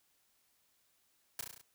white noise with echo, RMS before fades -39 dBFS, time 1.39-1.41 s, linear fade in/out 2 ms, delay 34 ms, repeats 6, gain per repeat -3 dB, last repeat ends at 1.614 s, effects white hiss -74 dBFS RMS until 1.74 s

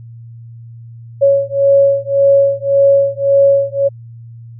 sine beating tone pair, 554.4 / 556.2 Hz, C#5 / C#5, 0 / +6 cents, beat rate 1.8 Hz, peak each -11 dBFS, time 1.21-3.89 s, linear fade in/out 20 ms, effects added 116 Hz sine -31 dBFS peak until 4.59 s

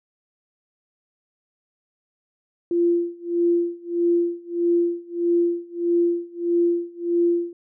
sine tone with tremolo, 344.4 Hz, F4, 24 cents flat, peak -15 dBFS, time 2.71-7.53 s, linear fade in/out 2 ms, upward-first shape sine, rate 1.6 Hz, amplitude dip 95%, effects none

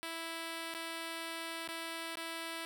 5% pulse tone with dropouts, 329.6 Hz, E4, in tune, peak -28 dBFS, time 0.03-2.65 s, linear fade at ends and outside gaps 0 ms, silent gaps 0.74-0.748 / 1.677-1.687 / 2.155-2.172 s, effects none

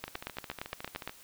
two click trains, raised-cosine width 0.3 ms, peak -24 / -19 dBFS, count 15 / 10, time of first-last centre 0.08-1.094 / 0.04-1.076 s, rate 13.8 / 8.69 Hz, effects white hiss -55 dBFS RMS until 1.23 s

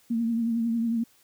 sine tone with vibrato, 230.4 Hz, A#3, 20 cents flat, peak -23 dBFS, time 0.1-1.04 s, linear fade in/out 10 ms, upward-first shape triangle, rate 11 Hz, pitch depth 52 cents each way, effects white hiss -61 dBFS RMS until 1.23 s

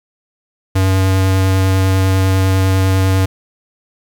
square tone with vibrato, 95 Hz, F#2, 46 cents sharp, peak -11 dBFS, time 0.75-3.26 s, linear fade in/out 10 ms, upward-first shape triangle, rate 10 Hz, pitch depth 12 cents each way, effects 8-bit

